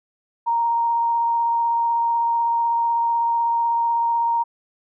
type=tone with vibrato; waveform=sine; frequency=932.3 Hz; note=A#5; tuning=in tune; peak=-17 dBFS; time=0.46-4.44 s; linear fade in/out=20 ms; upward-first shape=triangle; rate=16 Hz; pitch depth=11 cents each way; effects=none